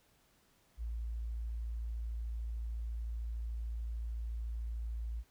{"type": "tone", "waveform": "sine", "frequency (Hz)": 56.8, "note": "A#1", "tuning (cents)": -44, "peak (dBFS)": -36, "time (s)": [0.77, 5.24], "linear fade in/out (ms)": 50, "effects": ["pink hiss -70 dBFS RMS until 5.3 s"]}